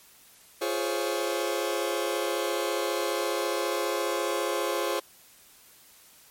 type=chord; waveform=sawtooth; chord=Db major seventh; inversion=first; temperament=just; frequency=346.5 / 415.8 / 519.7 / 554.4 Hz; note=F4 / Ab4 / C5 / Db5; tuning=-14 / +2 / -12 / 0 cents; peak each=-28 dBFS; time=0.61-5 s; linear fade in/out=10 ms; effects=white hiss -55 dBFS RMS until 6.3 s + MP3 64 kbps